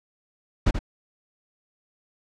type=noise with echo; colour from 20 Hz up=brown; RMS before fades=-18 dBFS; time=0.66-0.71 s; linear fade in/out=10 ms; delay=81 ms; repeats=1; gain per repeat=-8 dB; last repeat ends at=0.791 s; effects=low-pass 6000 Hz 12 dB/octave